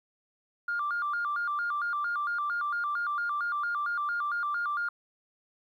sine tone with vibrato, 1288 Hz, E6, 41 cents flat, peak -27 dBFS, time 0.68-4.89 s, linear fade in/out 5 ms, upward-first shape square, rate 4.4 Hz, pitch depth 160 cents each way, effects tanh soft clip ceiling -23 dBFS + 11-bit

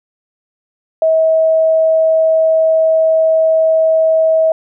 sine tone, 642 Hz, E5, 46 cents flat, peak -8 dBFS, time 1.02-4.52 s, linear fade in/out 2 ms, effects none

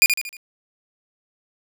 sawtooth tone with echo, 2424 Hz, D#7, 46 cents flat, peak -6 dBFS, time 0.02-0.06 s, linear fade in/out 0 ms, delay 77 ms, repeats 4, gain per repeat -7 dB, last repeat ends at 0.368 s, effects none

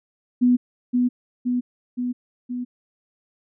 sine tone with echo, 246.9 Hz, B3, in tune, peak -13 dBFS, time 0.41-0.57 s, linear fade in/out 20 ms, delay 520 ms, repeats 4, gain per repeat -3 dB, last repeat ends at 2.65 s, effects none

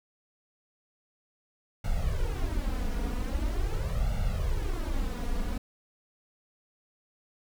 brown noise with flanger, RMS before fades -29 dBFS, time 1.84-5.58 s, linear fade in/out 5 ms, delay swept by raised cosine 1.4 to 4.2 ms, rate 0.43 Hz, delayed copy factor +0.9, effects none

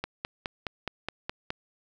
click train, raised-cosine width 0.3 ms, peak -15 dBFS, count 8, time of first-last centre 0.04-1.504 s, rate 4.78 Hz, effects none

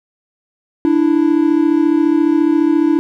triangle tone pair together, 295.1 / 329.6 Hz, D4 / E4, +8 / 0 cents, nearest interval major second, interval 192 cents, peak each -11 dBFS, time 0.85-2.99 s, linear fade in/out 0 ms, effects none

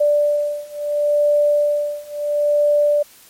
sine beating tone pair, 587.3 / 588.03 Hz, D5 / D5, 0 / +2 cents, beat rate 0.73 Hz, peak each -18 / -17 dBFS, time 0-3.03 s, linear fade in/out 10 ms, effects white hiss -47 dBFS RMS until 3.29 s + MP3 64 kbps

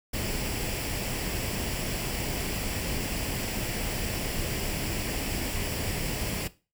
pink noise with comb filter, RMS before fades -31 dBFS, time 0.13-6.48 s, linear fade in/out 10 ms, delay 0.39 ms, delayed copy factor +0.5, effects noise-tail reverb RT60 0.3 s tail -17 dB re dry

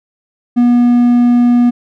triangle tone, 241.9 Hz, B3, 36 cents flat, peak -4 dBFS, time 0.56-1.71 s, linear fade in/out 20 ms, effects none

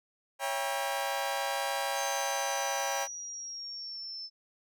sawtooth chord, C# diminished seventh, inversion none, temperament just, 554.4 / 665.2 / 798.3 / 957.9 Hz, C#5 / E5 / G5 / Bb5, 0 / +16 / +31 / +47 cents, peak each -32 / -36 / -30 / -34 dBFS, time 0.39-3.08 s, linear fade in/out 50 ms
sine exponential sweep, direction down, 6350 to 5274 Hz, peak -38 dBFS, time 1.94-4.3 s, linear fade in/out 50 ms
effects none

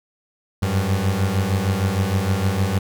30% pulse beating tone pair, 92.8 / 99.3 Hz, F#2 / G2, +6 / +23 cents, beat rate 6.5 Hz, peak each -19 / -18 dBFS, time 0.62-2.79 s, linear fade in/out 10 ms, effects none

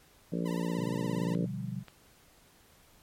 harmonic tone, 57.9 Hz, A#1, 11 cents flat, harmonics 3 / 4 / 5 / 6 / 7 / 8 / 9 / 10, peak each -32 / -38 / -37 / -43 / -42 / -41 / -44 / -46 dBFS, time 0.32-1.46 s, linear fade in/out 5 ms
sawtooth tone with vibrato, 950 Hz, A#5, 33 cents sharp, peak -39 dBFS, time 0.45-1.35 s, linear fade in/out 10 ms, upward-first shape sine, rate 17 Hz, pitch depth 120 cents each way
sine chord, G dominant seventh, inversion first, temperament equal, 123.47 / 146.83 / 174.61 / 196 Hz, B2 / D3 / F3 / G3, 0 / 0 / 0 / 0 cents, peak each -38 / -41 / -40 / -39 dBFS, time 0.75-1.84 s, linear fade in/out 50 ms
clicks, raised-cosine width 0.3 ms, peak -31 dBFS, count 2, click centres 1.35 / 1.883 s
effects pink hiss -61 dBFS RMS until 3.02 s + MP3 64 kbps

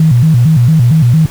sine tone with vibrato, 138.59 Hz, C#3, in tune, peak -4 dBFS, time 0-1.26 s, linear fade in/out 2 ms, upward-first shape square, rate 4.4 Hz, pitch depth 240 cents each way, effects pink hiss -31 dBFS RMS until 1.3 s

